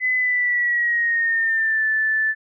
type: tone with pitch glide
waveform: sine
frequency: 2015 to 1754.2 Hz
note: B6 to A6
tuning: +34 to -6 cents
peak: -17 dBFS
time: 0-2.35 s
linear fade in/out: 50 ms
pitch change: -240 cents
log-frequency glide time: 0.16-1.85 s
effects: none